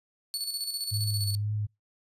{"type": "tone with tremolo", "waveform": "sawtooth", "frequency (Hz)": 4435, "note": "C#8", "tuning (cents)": 0, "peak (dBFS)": -26, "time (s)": [0.34, 1.35], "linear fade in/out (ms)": 0, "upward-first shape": "square", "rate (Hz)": 15, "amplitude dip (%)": 50}
{"type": "tone with vibrato", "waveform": "sine", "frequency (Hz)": 103.83, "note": "G#2", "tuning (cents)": 0, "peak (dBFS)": -27, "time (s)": [0.91, 1.67], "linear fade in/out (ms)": 20, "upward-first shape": "triangle", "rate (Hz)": 2, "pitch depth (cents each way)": 43}
{"effects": ["noise-tail reverb RT60 0.2 s tail -25 dB re dry", "resampled to 32000 Hz"]}